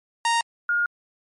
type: tone pair in turn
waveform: sawtooth / sine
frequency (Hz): 930 / 1422.7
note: A#5 / F6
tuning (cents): -4 / +32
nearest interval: perfect fifth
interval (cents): 736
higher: second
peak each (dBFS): -15 / -19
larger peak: first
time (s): 0.25-0.41 / 0.69-0.86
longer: second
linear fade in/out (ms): 2
effects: MP3 48 kbps